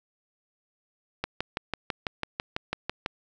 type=click train; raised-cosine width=0.3 ms; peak=-12 dBFS; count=12; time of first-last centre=1.24-3.061 s; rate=6.04 Hz; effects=none